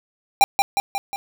square tone with echo, 797 Hz, G5, 28 cents sharp, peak -10 dBFS, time 0.41-0.44 s, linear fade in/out 0 ms, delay 180 ms, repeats 4, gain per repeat -4 dB, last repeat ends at 1.16 s, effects none

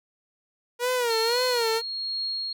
sawtooth tone with vibrato, 475.4 Hz, A#4, 34 cents sharp, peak -19 dBFS, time 0.79-1.82 s, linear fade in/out 50 ms, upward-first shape sine, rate 1.9 Hz, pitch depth 110 cents each way
sine tone with tremolo, 4275 Hz, C8, 36 cents sharp, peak -26 dBFS, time 1.1-2.53 s, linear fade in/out 5 ms, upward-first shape triangle, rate 1.1 Hz, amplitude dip 45%
effects none

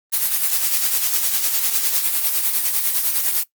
blue noise with tremolo, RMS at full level -17 dBFS, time 0.12-3.44 s, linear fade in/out 20 ms, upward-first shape sine, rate 9.9 Hz, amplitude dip 50%, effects noise-tail reverb RT60 0.1 s tail -17 dB re dry + Opus 32 kbps

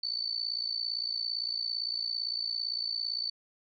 sine tone with amplitude modulation, 4509 Hz, C#8, 29 cents sharp, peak -27 dBFS, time 0.03-3.3 s, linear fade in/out 5 ms, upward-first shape sine, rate 57.7 Hz, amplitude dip 85%, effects none

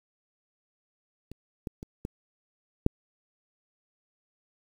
clicks, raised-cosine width 3 ms, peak -29 / -20 / -26 / -20 / -7 dBFS, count 5, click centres 1.316 / 1.672 / 1.829 / 2.051 / 2.864 s, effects 8-bit

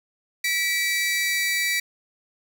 sawtooth tone pair together, 1949.9 / 2307 Hz, B6 / D7, -23 / -31 cents, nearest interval minor third, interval 292 cents, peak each -21 dBFS, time 0.44-1.8 s, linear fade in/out 5 ms, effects none

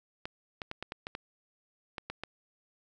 clicks, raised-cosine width 0.3 ms, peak -21 dBFS, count 10, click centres 0.255 / 0.618 / 0.714 / 0.826 / 0.921 / 1.069 / 1.151 / 1.982 / 2.1 / 2.236 s, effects none

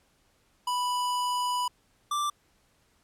square tone pair in turn, 987.8 / 1175.7 Hz, B5 / D6, 0 / +2 cents, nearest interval minor third, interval 302 cents, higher second, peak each -27 dBFS, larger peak neither, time 0.67-1.68 / 2.11-2.3 s, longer first, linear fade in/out 5 ms, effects pink hiss -67 dBFS RMS until 3.03 s + low-pass 12000 Hz 12 dB/octave

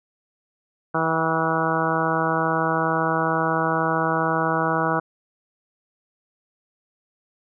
harmonic tone with a mistuned harmonic, 162.2 Hz, E3, 28 cents flat, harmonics 1 / 2 / 3 / 4 / 5 / 6 / 7 / 8 / 9, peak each -28 / -28 / -28 / -28 / -28 / -28 / -28 / -28 / -28 dBFS, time 0.94-5 s, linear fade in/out 10 ms, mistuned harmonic 5, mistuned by -27 cents, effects none

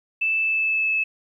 sine tone with pitch glide, 2637 to 2605 Hz, E7 to E7, 0 to -21 cents, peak -19 dBFS, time 0.21-1.04 s, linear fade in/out 10 ms, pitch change -21 cents, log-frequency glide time 0.38-0.93 s, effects 10-bit

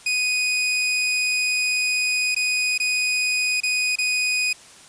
sawtooth tone with dropouts, 2489 Hz, D#7, in tune, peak -16 dBFS, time 0.06-4.53 s, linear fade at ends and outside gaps 5 ms, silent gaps 2.348-2.363 / 2.779-2.799 / 3.604-3.633 / 3.957-3.985 s, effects white hiss -46 dBFS RMS until 4.88 s + resampled to 22050 Hz

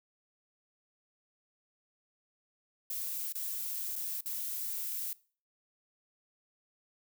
violet noise with dropouts, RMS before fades -37 dBFS, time 2.9-5.13 s, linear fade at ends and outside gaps 2 ms, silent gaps 3.324-3.352 / 3.956-3.962 / 4.208-4.258 s, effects noise-tail reverb RT60 0.4 s tail -21 dB re dry

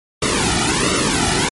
pink noise with flanger, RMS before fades -17 dBFS, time 0.22-1.49 s, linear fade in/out 5 ms, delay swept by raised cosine 1.2 to 1.9 ms, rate 1.4 Hz, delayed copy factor -1, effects MP3 48 kbps

